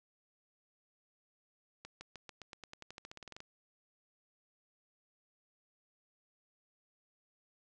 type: accelerating click train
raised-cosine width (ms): 0.2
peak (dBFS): -30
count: 19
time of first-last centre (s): 1.85-3.404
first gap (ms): 160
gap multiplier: 0.92
effects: resampled to 24000 Hz